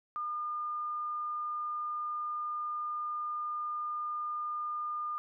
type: tone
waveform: sine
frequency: 1211 Hz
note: D#6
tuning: 47 cents flat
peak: -33 dBFS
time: 0.16-5.18 s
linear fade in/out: 0 ms
effects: none